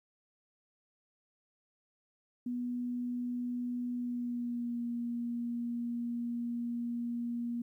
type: tone with pitch glide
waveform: sine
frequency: 244.6 to 237.5 Hz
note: B3 to A#3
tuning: -16 to +33 cents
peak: -33 dBFS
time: 2.46-7.62 s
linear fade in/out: 5 ms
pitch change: -51 cents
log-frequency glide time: 3.94-4.81 s
effects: 12-bit